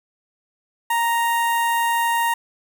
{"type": "tone with notch filter", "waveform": "sawtooth", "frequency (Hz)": 932.3, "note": "A#5", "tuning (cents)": 0, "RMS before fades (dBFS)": -20, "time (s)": [0.9, 2.34], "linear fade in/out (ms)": 5, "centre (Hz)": 4900, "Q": 0.77, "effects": []}